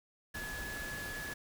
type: tone in noise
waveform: sine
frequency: 1700 Hz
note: G#6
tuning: 40 cents sharp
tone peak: -41 dBFS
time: 0.34-1.34 s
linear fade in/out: 10 ms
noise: pink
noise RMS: -44 dBFS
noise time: 0.34-1.34 s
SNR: 0 dB
effects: none